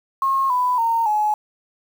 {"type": "tone with pitch steps", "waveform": "sine", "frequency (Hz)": [1079, 995.2, 917.9, 846.6], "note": ["C#6", "B5", "A#5", "G#5"], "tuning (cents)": [-47, 13, -27, 33], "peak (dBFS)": -16, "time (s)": [0.22, 1.34], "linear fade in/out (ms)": 2, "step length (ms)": 280, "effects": ["7-bit"]}